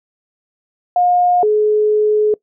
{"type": "tone pair in turn", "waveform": "sine", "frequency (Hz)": [714, 424.5], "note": ["F5", "G#4"], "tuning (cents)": [38, 38], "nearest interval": "major sixth", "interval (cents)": 900, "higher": "first", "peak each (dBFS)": -10, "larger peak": "neither", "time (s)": [[0.96, 1.43], [1.43, 2.34]], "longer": "second", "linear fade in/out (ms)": 2, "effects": ["noise-tail reverb RT60 0.1 s tail -22 dB re dry"]}